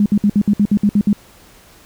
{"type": "tone bursts", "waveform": "sine", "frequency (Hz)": 205.3, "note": "G#3", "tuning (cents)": -20, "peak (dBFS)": -9, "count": 10, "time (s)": [0, 1.13], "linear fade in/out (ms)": 2, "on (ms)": 59, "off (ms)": 60, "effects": ["pink hiss -46 dBFS RMS until 1.85 s"]}